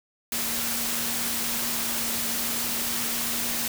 sine tone in noise, 233.1 Hz, A#3, in tune, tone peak -38 dBFS, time 0.32-3.68 s, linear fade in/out 2 ms, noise white, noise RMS -28 dBFS, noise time 0.32-3.68 s, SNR -13 dB, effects none

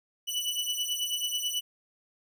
sawtooth beating tone pair, 2960 / 2969.2 Hz, F#7 / F#7, 0 / +5 cents, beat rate 9.2 Hz, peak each -29 dBFS, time 0.27-1.61 s, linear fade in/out 20 ms, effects none

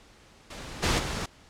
pink noise with level steps, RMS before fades -40 / -24 / -32 dBFS, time 0.5-1.26 s, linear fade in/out 5 ms, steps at 0.82 / 0.98 s, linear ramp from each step 20 ms, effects pink hiss -55 dBFS RMS until 1.49 s + low-pass 7000 Hz 12 dB/octave

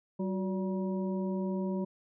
harmonic tone with a mistuned harmonic, 191.2 Hz, G3, 43 cents flat, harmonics 1 / 2 / 3 / 5, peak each -31 / -37 / -41 / -45 dBFS, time 0.19-1.85 s, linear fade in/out 10 ms, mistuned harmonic 2, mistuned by -80 cents, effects none

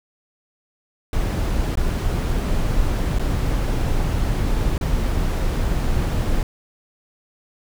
brown noise with dropouts, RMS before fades -20 dBFS, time 1.13-6.43 s, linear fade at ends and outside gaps 2 ms, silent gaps 1.755-1.772 / 3.187-3.194 / 4.78-4.811 s, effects none

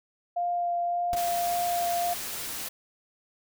sine tone with vibrato, 698.5 Hz, F5, in tune, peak -25 dBFS, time 0.36-2.14 s, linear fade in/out 10 ms, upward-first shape sine, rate 1.8 Hz, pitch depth 9 cents each way
pink noise with exponential decay, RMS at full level -30 dBFS, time 1.13-1.2 s, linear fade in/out 2 ms, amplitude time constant 15 ms
white noise, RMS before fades -35 dBFS, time 1.16-2.69 s, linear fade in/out 10 ms
effects none

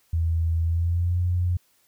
sine tone with pitch glide, 82.41 to 88.84 Hz, E2 to F2, 0 to +30 cents, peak -20 dBFS, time 0.13-1.57 s, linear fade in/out 5 ms, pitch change +130 cents, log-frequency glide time 0.62-1.19 s, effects white hiss -64 dBFS RMS until 1.87 s

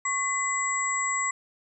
sine tone cluster, 1102 / 2020 / 7650 Hz, C#6 / B6 / A#8, -11 / +39 / +44 cents, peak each -29 dBFS, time 0.05-1.31 s, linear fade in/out 5 ms, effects none

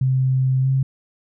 sine tone with pitch glide, 130.81 to 133.48 Hz, C3 to C3, 0 to +35 cents, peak -15 dBFS, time 0.01-0.83 s, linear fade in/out 5 ms, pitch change +35 cents, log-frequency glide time 0.61-0.68 s, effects none

